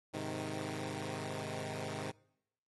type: chord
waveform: 10% pulse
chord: Ab major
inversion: none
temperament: equal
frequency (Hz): 103.83 / 130.81 / 155.56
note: Ab2 / C3 / Eb3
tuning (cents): 0 / 0 / 0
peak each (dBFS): -35 / -35 / -34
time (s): 0.13-2.12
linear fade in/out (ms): 20
effects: noise-tail reverb RT60 0.9 s tail -26 dB re dry + AAC 32 kbps